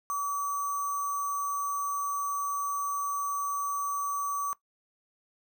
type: tone with sample-and-hold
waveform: sine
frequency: 1141 Hz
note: C#6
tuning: 50 cents sharp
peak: -28 dBFS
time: 0.1-4.53 s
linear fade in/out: 0 ms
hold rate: 7350 Hz
effects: noise-tail reverb RT60 0.1 s tail -19 dB re dry